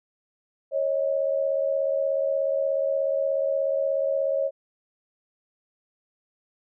sine tone pair together, 549.3 / 626 Hz, C#5 / D#5, -16 / +10 cents, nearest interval major second, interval 226 cents, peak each -23 / -27 dBFS, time 0.71-4.51 s, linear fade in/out 50 ms, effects none

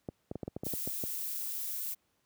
clicks, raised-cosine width 2 ms, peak -23 dBFS, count 11, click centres 0.088 / 0.314 / 0.356 / 0.432 / 0.479 / 0.565 / 0.635 / 0.667 / 0.737 / 0.875 / 1.038 s
violet noise, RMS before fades -37 dBFS, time 0.64-1.95 s, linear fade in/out 20 ms
effects pink hiss -75 dBFS RMS until 2.25 s + high-pass 80 Hz 12 dB/octave

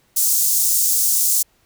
pink high-pass noise, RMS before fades -17 dBFS, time 0.16-1.43 s, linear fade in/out 10 ms, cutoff 6500 Hz, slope 24 dB/octave, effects pink hiss -60 dBFS RMS until 1.65 s

